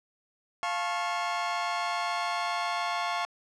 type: chord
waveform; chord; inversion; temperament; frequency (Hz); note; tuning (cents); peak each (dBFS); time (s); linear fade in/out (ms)
sawtooth; F augmented; none; just; 698.5 / 873.1 / 1091.3; F5 / A5 / C#6; 0 / -14 / -27; -28 / -31 / -28; 0.63-3.25; 0
effects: low-pass 5000 Hz 12 dB/octave